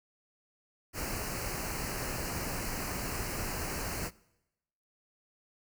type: band-stop noise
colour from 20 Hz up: pink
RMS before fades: -36 dBFS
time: 0.93-4.11 s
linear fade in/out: 50 ms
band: 2900 to 4200 Hz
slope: 96 dB/octave
effects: noise-tail reverb RT60 0.9 s tail -22 dB re dry